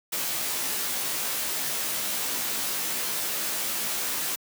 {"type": "noise with comb filter", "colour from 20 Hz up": "white", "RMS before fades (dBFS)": -29, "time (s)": [0.12, 4.36], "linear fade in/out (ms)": 10, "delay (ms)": 17, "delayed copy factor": -1, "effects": ["high-pass 150 Hz 12 dB/octave"]}